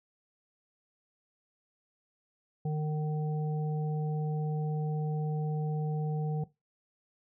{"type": "harmonic tone", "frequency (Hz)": 152.7, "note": "D#3", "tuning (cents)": -32, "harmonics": [1, 3, 5], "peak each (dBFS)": [-29, -39, -43], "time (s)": [2.65, 6.44], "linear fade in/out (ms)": 5, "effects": ["noise-tail reverb RT60 0.2 s tail -17 dB re dry"]}